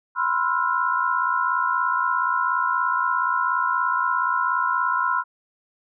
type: tone cluster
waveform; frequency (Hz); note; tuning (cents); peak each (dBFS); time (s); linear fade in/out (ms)
sine; 992 / 1049 / 1341 / 1425; B5 / C6 / E6 / F6; +7 / +4 / +29 / +34; -25; 0.15-5.24; 50
effects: none